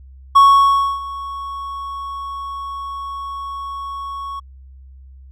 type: tone with ADSR envelope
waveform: triangle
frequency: 1108.7 Hz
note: C#6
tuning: in tune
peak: -3 dBFS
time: 0.35-4.4 s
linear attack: 14 ms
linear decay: 630 ms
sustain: -20 dB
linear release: 10 ms
effects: added 66 Hz sine -38 dBFS peak until 5.31 s